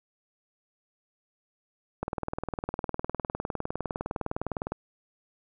click train, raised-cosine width 1 ms, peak -16 dBFS, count 54, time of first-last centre 2.03-4.72 s, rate 19.7 Hz, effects none

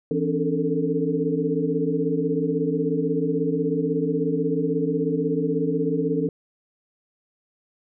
sine tone cluster, 165.8 / 266.6 / 292.6 / 437.1 / 453.4 Hz, E3 / C4 / D4 / A4 / A#4, +10 / +33 / -6 / -11 / -48 cents, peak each -27 dBFS, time 0.11-6.29 s, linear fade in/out 2 ms, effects none

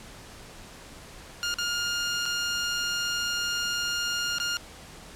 15% pulse tone with dropouts, 1414 Hz, F6, 21 cents sharp, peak -20 dBFS, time 1.43-4.57 s, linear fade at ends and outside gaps 0 ms, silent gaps 1.541-1.585 / 2.256-2.261 / 4.384-4.4 s, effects pink hiss -46 dBFS RMS until 5.15 s + low-pass 10000 Hz 12 dB/octave

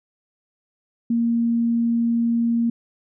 sine tone, 233.1 Hz, A#3, in tune, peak -17 dBFS, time 1.1-2.7 s, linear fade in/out 5 ms, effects none

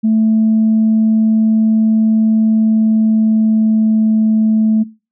sine tone with pitch glide, 220 to 218.6 Hz, A3 to A3, 0 to -11 cents, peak -8 dBFS, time 0.03-4.84 s, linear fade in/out 20 ms, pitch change -11 cents, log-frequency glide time 2.44-4.14 s, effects noise-tail reverb RT60 0.3 s tail -20 dB re dry + tanh soft clip ceiling -5 dBFS

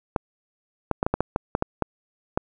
clicks, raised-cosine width 1 ms, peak -7 dBFS, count 11, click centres 0.162 / 0.913 / 1.029 / 1.065 / 1.14 / 1.206 / 1.361 / 1.551 / 1.624 / 1.823 / 2.375 s, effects none

